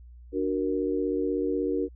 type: chord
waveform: sine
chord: D augmented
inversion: none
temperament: equal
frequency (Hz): 293.7 / 370 / 466.2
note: D4 / F#4 / A#4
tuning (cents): 0 / 0 / 0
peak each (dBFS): -29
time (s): 0.32-1.89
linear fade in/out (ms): 50
effects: added 60 Hz sine -45 dBFS peak until 1.95 s